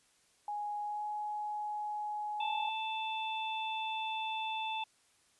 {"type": "tone with pitch glide", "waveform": "sine", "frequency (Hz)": [830.6, 839.8], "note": ["G#5", "G#5"], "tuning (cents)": [0, 19], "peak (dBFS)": -35, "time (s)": [0.48, 2.69], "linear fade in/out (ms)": 2, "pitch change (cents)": 19, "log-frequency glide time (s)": [0.82, 1.04]}
{"type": "harmonic tone", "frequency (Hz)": 880, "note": "A5", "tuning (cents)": 0, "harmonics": [1, 3, 4], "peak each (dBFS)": [-36, -41, -42], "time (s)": [2.4, 4.84], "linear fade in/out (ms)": 5}
{"effects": ["white hiss -69 dBFS RMS until 5.39 s", "resampled to 24000 Hz"]}